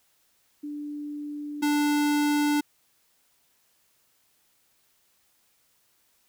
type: tone pair in turn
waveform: sine / square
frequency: 294 / 294 Hz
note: D4 / D4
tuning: +2 / +2 cents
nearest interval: unison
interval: 0 cents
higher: neither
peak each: -32 / -22 dBFS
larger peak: second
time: 0.63-1.62 / 1.62-2.61 s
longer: neither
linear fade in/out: 10 ms
effects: white hiss -67 dBFS RMS until 6.28 s